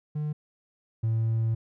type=tone pair in turn; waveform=triangle; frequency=150.4 / 112.67 Hz; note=D3 / A2; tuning=+42 / +42 cents; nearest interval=perfect fourth; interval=500 cents; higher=first; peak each=-25 / -20 dBFS; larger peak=second; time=0.15-0.33 / 1.03-1.55 s; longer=second; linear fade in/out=10 ms; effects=tanh soft clip ceiling -18 dBFS